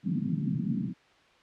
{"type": "band-pass noise", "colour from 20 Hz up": "pink", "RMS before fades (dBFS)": -30, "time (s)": [0.03, 0.94], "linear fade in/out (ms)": 50, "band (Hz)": [140, 260], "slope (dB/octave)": 48, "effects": ["white hiss -60 dBFS RMS until 1.42 s", "low-pass 3000 Hz 12 dB/octave"]}